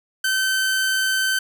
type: tone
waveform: sawtooth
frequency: 1539 Hz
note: G6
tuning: 32 cents flat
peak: -15 dBFS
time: 0.24-1.39 s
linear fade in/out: 5 ms
effects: none